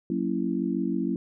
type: chord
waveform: sine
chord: F# dominant seventh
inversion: none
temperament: just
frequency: 185 / 231.2 / 277.5 / 333 Hz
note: F#3 / A#3 / C#4 / E4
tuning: 0 / -14 / +2 / +18 cents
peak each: -30 dBFS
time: 0.1-1.16 s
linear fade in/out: 2 ms
effects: none